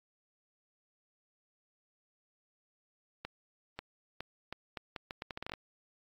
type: accelerating click train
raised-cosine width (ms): 0.3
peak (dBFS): -23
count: 15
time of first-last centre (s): 3.25-5.537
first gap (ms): 540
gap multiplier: 0.77
effects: AAC 32 kbps